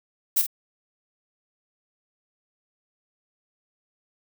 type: noise with echo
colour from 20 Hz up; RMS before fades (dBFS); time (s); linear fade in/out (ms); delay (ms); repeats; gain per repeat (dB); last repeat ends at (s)
violet; -20; 0.36-0.42; 10; 47; 1; -8; 0.467
effects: none